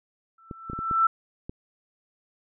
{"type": "tone with exponential growth", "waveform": "sine", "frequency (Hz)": 1332, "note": "E6", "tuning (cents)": 18, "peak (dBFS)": -15, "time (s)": [0.38, 1.07], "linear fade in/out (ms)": 5, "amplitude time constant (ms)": 150}
{"type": "clicks", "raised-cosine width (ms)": 3, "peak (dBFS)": -22, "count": 6, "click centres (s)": [0.512, 0.699, 0.733, 0.79, 0.912, 1.495]}
{"effects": []}